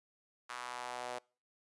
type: tone with high-pass filter sweep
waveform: sawtooth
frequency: 123.47 Hz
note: B2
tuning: in tune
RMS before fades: -43 dBFS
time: 0.49-1.19 s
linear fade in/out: 10 ms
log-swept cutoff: 1200 to 600 Hz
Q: 2.2
effects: noise-tail reverb RT60 0.4 s tail -26 dB re dry + resampled to 24000 Hz